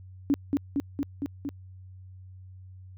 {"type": "tone with echo", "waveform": "sine", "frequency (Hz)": 281.4, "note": "C#4", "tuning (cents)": 26, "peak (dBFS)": -19, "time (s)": [0.3, 0.34], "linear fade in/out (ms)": 0, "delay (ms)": 230, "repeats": 5, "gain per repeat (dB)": -2, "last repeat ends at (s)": 1.49, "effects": ["added 93 Hz sine -44 dBFS peak until 2.97 s"]}